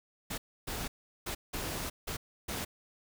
pink noise bursts at uneven times, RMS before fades -37 dBFS, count 6, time 0.3-0.38 / 0.67-0.88 / 1.26-1.35 / 1.53-1.9 / 2.07-2.17 / 2.48-2.65 s, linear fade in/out 10 ms, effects none

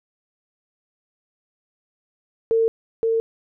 sine tone with echo, 452.8 Hz, A4, 50 cents sharp, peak -15 dBFS, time 2.51-2.68 s, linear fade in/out 0 ms, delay 520 ms, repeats 1, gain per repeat -2 dB, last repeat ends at 3.2 s, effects none

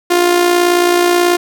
sawtooth tone with amplitude modulation, 351.5 Hz, F4, 11 cents sharp, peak -3 dBFS, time 0.1-1.37 s, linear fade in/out 10 ms, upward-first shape sine, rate 58.5 Hz, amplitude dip 50%, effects none

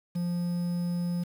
triangle tone with quantisation, 174.61 Hz, F3, in tune, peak -25 dBFS, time 0.15-1.24 s, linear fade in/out 10 ms, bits 8, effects none

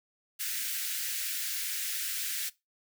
white high-pass noise, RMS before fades -34 dBFS, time 0.39-2.5 s, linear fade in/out 20 ms, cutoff 1500 Hz, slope 48 dB/octave, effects noise-tail reverb RT60 0.2 s tail -19 dB re dry

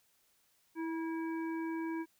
harmonic tone with a mistuned harmonic, 327.2 Hz, E4, 13 cents flat, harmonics 1 / 3 / 5 / 7, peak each -35 / -45 / -49 / -52 dBFS, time 0.75-2.06 s, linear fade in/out 50 ms, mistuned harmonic 3, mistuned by -30 cents, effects white hiss -72 dBFS RMS until 2.19 s

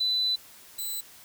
sine / 5% pulse tone pair in turn, 3997 / 3997 Hz, B7 / B7, +20 / +20 cents, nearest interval unison, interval 0 cents, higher neither, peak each -23 dBFS, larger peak neither, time 0-0.36 / 0.78-1.01 s, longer first, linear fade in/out 10 ms, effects white hiss -51 dBFS RMS until 1.24 s

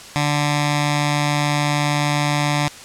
10% pulse tone with notch filter, 146.83 Hz, D3, in tune, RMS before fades -19 dBFS, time 0.16-2.68 s, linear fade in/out 0 ms, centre 430 Hz, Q 0.68, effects white hiss -38 dBFS RMS until 2.84 s + low-pass 8000 Hz 12 dB/octave

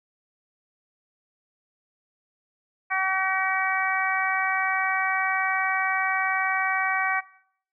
harmonic tone, 380.2 Hz, F#4, 47 cents sharp, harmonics 2 / 3 / 4 / 5 / 6, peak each -29 / -29 / -29 / -29 / -29 dBFS, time 2.9-7.21 s, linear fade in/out 20 ms, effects noise-tail reverb RT60 0.6 s tail -18 dB re dry

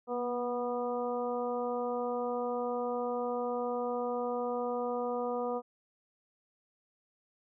harmonic tone with a mistuned harmonic, 244.2 Hz, B3, 19 cents flat, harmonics 1 / 2 / 3 / 4 / 5, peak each -39 / -33 / -38 / -42 / -42 dBFS, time 0.07-5.62 s, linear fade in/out 50 ms, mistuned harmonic 1, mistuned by -22 cents, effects none

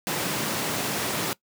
pink high-pass noise, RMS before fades -28 dBFS, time 0.07-1.33 s, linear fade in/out 0 ms, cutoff 130 Hz, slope 24 dB/octave, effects noise-tail reverb RT60 0.1 s tail -21 dB re dry

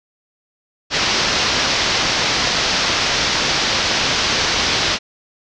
white low-pass noise, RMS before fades -18 dBFS, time 0.9-4.99 s, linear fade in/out 50 ms, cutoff 5800 Hz, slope 48 dB/octave, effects none

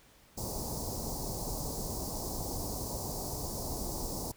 pink band-stop noise, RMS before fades -37 dBFS, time 0.37-4.32 s, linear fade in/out 10 ms, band 1000 to 4600 Hz, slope 48 dB/octave, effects pink hiss -61 dBFS RMS until 4.36 s

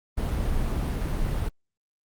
brown noise, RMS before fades -26 dBFS, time 0.17-1.49 s, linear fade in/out 10 ms, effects Opus 32 kbps

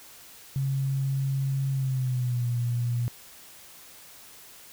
sine tone with pitch glide, 135.7 to 120.2 Hz, C#3 to B2, -36 to -46 cents, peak -24 dBFS, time 0.56-3.08 s, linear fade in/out 0 ms, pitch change -210 cents, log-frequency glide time 1.71-2.45 s, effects white hiss -49 dBFS RMS until 4.72 s

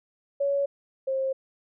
sine tone pair in turn, 561 / 532.6 Hz, C#5 / C5, +21 / +31 cents, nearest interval minor second, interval 90 cents, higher first, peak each -22 / -24 dBFS, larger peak first, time 0.4-0.66 / 1.07-1.33 s, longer neither, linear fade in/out 10 ms, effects none

